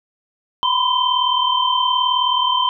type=tone cluster; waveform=sine; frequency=985 / 1024 / 3114 Hz; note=B5 / C6 / G7; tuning=-5 / -38 / -12 cents; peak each=-19 dBFS; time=0.63-2.69 s; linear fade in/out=0 ms; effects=none